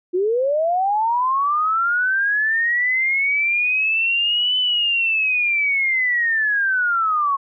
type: linear two-way sweep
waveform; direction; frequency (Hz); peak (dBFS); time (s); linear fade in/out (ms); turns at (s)
sine; up then down; 345.6 to 3023 to 1087; -16; 0.13-7.37; 20; 4.58
effects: none